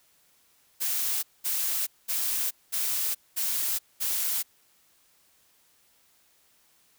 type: noise bursts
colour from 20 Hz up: blue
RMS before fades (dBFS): -28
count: 6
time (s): 0.8-4.43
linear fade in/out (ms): 20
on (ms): 430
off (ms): 210
effects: white hiss -64 dBFS RMS until 6.98 s